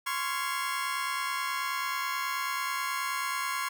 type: chord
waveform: 30% pulse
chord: Db major seventh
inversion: third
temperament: just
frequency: 1039.4 / 1108.7 / 1385.9 / 1663.1 Hz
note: C6 / Db6 / F6 / Ab6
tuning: -12 / 0 / -14 / +2 cents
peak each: -31 / -32 / -36 / -35 dBFS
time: 0.06-3.69 s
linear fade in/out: 10 ms
effects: none